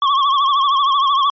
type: tone with vibrato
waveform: square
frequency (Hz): 1108.7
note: C#6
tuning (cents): 0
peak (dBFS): -13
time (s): 0.02-1.3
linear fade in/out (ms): 2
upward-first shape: triangle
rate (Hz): 13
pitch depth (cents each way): 97
effects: resampled to 11025 Hz